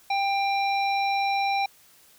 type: harmonic tone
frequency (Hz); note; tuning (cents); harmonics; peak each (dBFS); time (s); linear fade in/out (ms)
792; G5; +18; 1 / 3 / 5 / 7; -23 / -29 / -35 / -40; 0.1-1.66; 5
effects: white hiss -56 dBFS RMS until 2.18 s